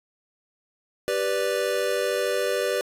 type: chord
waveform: square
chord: G major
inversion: none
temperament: equal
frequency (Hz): 392 / 493.9 / 587.3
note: G4 / B4 / D5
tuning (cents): 0 / 0 / 0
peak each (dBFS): -29 / -27 / -28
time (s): 1.08-2.81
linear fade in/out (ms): 0
effects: resampled to 32000 Hz + 8-bit